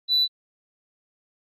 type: tone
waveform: sine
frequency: 3975 Hz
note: B7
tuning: 10 cents sharp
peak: -16 dBFS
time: 0.08-0.28 s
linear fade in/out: 50 ms
effects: tanh soft clip ceiling -14 dBFS + AAC 64 kbps